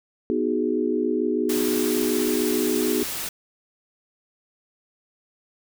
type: chord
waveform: sine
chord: G# minor seventh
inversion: first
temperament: equal with one note detuned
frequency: 246.9 / 311.1 / 370 / 416.7 Hz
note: B3 / D#4 / F#4 / G#4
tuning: 0 / 0 / 0 / +6 cents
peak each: -26 dBFS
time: 0.3-3.03 s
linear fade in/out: 0 ms
type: noise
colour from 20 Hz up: white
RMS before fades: -30 dBFS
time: 1.49-3.29 s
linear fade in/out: 5 ms
effects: none